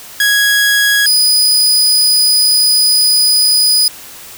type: tone pair in turn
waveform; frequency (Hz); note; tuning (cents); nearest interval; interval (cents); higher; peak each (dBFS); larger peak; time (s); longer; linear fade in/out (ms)
sawtooth; 1661.2 / 4967; G#6 / D#8; 0 / -4; octave + perfect fifth; 1896; second; -5; neither; 0.2-1.06 / 1.06-3.88; second; 2
effects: white hiss -33 dBFS RMS until 4.37 s